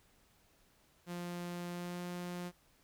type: tone with pitch glide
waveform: sawtooth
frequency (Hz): 175.1 to 176.93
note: F3 to F3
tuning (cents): +5 to +23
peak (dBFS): -36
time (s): 1.06-2.52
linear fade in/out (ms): 50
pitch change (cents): +18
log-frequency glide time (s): 1.7-2.01
effects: pink hiss -69 dBFS RMS until 2.83 s